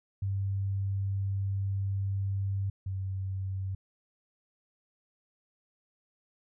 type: tone pair in turn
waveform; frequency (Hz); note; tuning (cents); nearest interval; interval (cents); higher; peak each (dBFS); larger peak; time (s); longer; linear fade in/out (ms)
sine; 98 / 95.71; G2 / G2; 0 / -41; unison; 41; first; -28 / -31; first; 0.22-2.7 / 2.86-3.75; first; 5
effects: none